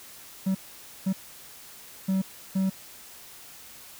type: tone bursts at uneven times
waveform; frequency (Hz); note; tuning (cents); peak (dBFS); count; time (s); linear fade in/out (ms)
triangle; 190.9; G3; -46; -20; 4; 0.46-0.55 / 1.06-1.13 / 2.08-2.22 / 2.55-2.7; 10
effects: white hiss -47 dBFS RMS until 3.99 s